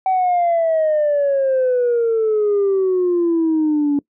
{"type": "exponential sweep", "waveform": "sine", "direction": "down", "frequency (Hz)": [763, 283.2], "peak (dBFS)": -12, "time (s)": [0.06, 3.99], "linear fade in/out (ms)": 2, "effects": ["noise-tail reverb RT60 0.1 s tail -23 dB re dry", "tanh soft clip ceiling -11 dBFS"]}